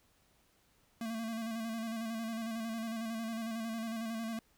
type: tone with vibrato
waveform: square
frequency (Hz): 225.8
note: A3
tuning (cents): +45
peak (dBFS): -37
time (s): 1.01-4.39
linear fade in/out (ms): 2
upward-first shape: square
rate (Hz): 11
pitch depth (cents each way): 33
effects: pink hiss -70 dBFS RMS until 4.57 s